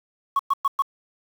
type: tone bursts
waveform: sine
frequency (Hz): 1106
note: C#6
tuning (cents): -4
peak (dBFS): -15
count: 4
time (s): 0.36-0.822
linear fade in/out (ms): 5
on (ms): 33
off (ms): 110
effects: tanh soft clip ceiling -14 dBFS + 7-bit